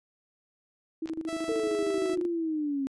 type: tone with tremolo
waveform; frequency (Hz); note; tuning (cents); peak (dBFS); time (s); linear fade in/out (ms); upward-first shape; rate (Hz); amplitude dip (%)
sine; 321.9; E4; -41; -29; 1.02-2.26; 5; square; 13; 75
type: clicks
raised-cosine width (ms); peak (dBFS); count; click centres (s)
0.2; -27; 2; 1.075 / 1.09
type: tone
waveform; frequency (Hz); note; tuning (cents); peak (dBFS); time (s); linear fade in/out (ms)
sawtooth; 659.3; E5; 0; -31; 1.27-2.16; 20
type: linear sweep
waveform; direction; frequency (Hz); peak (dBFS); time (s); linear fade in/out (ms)
sine; down; 452.2 to 266.4; -27; 1.49-2.87; 0
effects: resampled to 24000 Hz